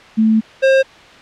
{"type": "tone pair in turn", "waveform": ["sine", "square"], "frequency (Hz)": [220, 533.9], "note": ["A3", "C5"], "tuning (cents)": [0, 35], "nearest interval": "octave + minor third", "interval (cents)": 1535, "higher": "second", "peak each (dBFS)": -9, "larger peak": "neither", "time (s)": [[0.17, 0.41], [0.62, 0.83]], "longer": "first", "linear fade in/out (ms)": 20, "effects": ["white hiss -40 dBFS RMS until 1.21 s", "low-pass 3000 Hz 12 dB/octave"]}